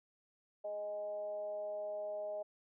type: tone with frequency modulation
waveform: sine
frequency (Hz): 622.3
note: D#5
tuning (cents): 0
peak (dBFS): -38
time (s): 0.64-2.43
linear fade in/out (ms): 10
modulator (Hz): 205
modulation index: 0.4
effects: none